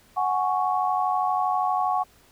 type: chord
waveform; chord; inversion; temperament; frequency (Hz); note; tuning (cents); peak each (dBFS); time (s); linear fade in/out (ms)
sine; F# suspended second; none; just; 740 / 832.5 / 1110; F#5 / G#5 / C#6; 0 / +4 / +2; -24 / -27 / -26; 0.16-2.04; 20
effects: pink hiss -57 dBFS RMS until 2.31 s